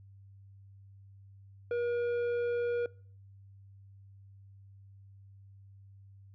sine tone with tanh clipping, 478.4 Hz, A#4, 45 cents sharp, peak -31 dBFS, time 1.71-2.86 s, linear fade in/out 2 ms, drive 9 dB, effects noise-tail reverb RT60 0.5 s tail -24 dB re dry + added 98 Hz sine -52 dBFS peak until 6.34 s

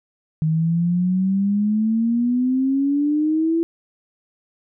sine exponential sweep, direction up, 155.5 to 335.9 Hz, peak -16 dBFS, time 0.42-3.63 s, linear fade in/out 0 ms, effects none

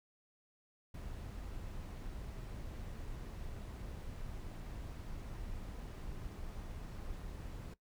brown noise, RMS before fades -45 dBFS, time 0.94-7.74 s, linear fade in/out 5 ms, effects noise-tail reverb RT60 0.1 s tail -18 dB re dry

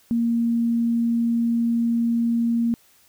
sine tone, 233.1 Hz, A#3, in tune, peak -18 dBFS, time 0.11-2.74 s, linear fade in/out 0 ms, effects white hiss -57 dBFS RMS until 3.08 s

